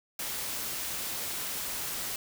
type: noise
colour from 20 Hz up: white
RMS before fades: -35 dBFS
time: 0.19-2.16 s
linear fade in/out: 2 ms
effects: none